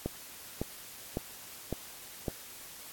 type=click train; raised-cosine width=2 ms; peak=-18 dBFS; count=5; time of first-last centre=0.06-2.282 s; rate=1.8 Hz; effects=white hiss -48 dBFS RMS until 2.92 s + AAC 64 kbps